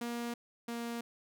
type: tone pair in turn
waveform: sawtooth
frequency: 237 / 234.7 Hz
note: A#3 / A#3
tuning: +29 / +12 cents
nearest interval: unison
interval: 17 cents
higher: first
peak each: -32 / -33 dBFS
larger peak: first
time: 0.01-0.34 / 0.68-1.01 s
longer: neither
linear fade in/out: 5 ms
effects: none